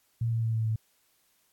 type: tone with pitch steps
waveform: sine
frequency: 115.6 / 114.27 / 112.96 / 111.66 / 110.38 Hz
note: A#2 / A#2 / A2 / A2 / A2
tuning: -14 / -34 / +46 / +26 / +6 cents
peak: -25 dBFS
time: 0.21-0.76 s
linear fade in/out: 5 ms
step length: 110 ms
effects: white hiss -69 dBFS RMS until 1.52 s + AAC 64 kbps